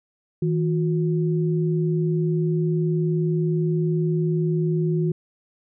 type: tone pair together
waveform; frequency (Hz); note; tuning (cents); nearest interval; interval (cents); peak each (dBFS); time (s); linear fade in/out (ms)
sine; 160.1 / 360.9; D#3 / F#4; +50 / -43; octave + major second; 1407; -20 / -25; 0.42-5.12; 5
effects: none